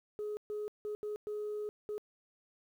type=tone bursts at uneven times; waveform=sine; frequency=420.3 Hz; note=G#4; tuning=21 cents sharp; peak=-34 dBFS; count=6; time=0.19-0.37 / 0.5-0.68 / 0.85-0.95 / 1.03-1.16 / 1.27-1.69 / 1.89-1.98 s; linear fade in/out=0 ms; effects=tanh soft clip ceiling -33 dBFS + 11-bit